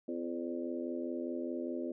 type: harmonic tone with a mistuned harmonic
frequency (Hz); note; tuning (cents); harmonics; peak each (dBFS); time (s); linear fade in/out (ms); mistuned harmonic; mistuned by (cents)
84.9; F2; -48; 3 / 4 / 5 / 6 / 7; -39 / -39 / -45 / -45 / -45; 0.08-1.92; 5; 6; +42
effects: none